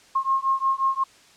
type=beating tone pair; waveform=sine; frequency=1071 / 1076.6 Hz; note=C6 / C6; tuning=+40 / +49 cents; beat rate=5.6 Hz; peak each=-23 dBFS; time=0.15-1.04 s; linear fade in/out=10 ms; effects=white hiss -53 dBFS RMS until 1.36 s + low-pass 7000 Hz 12 dB/octave